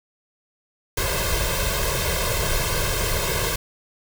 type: noise with comb filter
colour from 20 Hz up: pink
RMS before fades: -23 dBFS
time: 0.97-3.56 s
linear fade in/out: 5 ms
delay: 1.9 ms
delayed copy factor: +1
effects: none